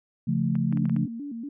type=chord; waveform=sine; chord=Db augmented; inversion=none; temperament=equal with one note detuned; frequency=138.59 / 172.81 / 220 Hz; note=Db3 / F3 / A3; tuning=0 / -18 / 0 cents; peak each=-27 / -26 / -26 dBFS; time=0.27-1.06 s; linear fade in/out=10 ms
type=clicks; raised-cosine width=0.5 ms; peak=-28 dBFS; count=6; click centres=0.554 / 0.726 / 0.773 / 0.855 / 0.896 / 0.964 s
type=tone with vibrato; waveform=sine; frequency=257.1 Hz; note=C4; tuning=30 cents flat; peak=-32 dBFS; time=0.72-1.49 s; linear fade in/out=5 ms; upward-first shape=square; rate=4.2 Hz; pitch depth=190 cents each way
effects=none